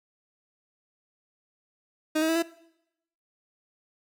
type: tone with pitch steps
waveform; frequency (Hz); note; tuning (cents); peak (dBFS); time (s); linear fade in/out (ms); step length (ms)
30% pulse; 311.1 / 318.7 / 326.6 / 334.6; D#4 / D#4 / E4 / E4; 0 / +42 / -16 / +26; -20; 2.15-2.426; 10; 69
effects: noise-tail reverb RT60 0.8 s tail -20 dB re dry